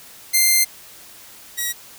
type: tone pair in turn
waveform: 5% pulse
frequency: 2093 / 1913.9 Hz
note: C7 / A#6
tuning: 0 / +45 cents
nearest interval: major second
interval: 155 cents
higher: first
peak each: -3 / -11 dBFS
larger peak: first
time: 0.33-0.65 / 1.57-1.73 s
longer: first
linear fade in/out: 20 ms
effects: white hiss -43 dBFS RMS until 1.98 s